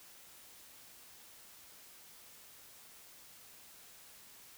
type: silence
effects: white hiss -57 dBFS RMS until 4.57 s